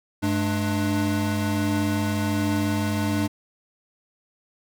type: tone cluster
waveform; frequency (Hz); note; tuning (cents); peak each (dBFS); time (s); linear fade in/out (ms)
square; 98.6 / 211.3 / 297.1; G2 / G#3 / D4; +11 / +30 / +20; -27; 0.22-3.28; 20
effects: none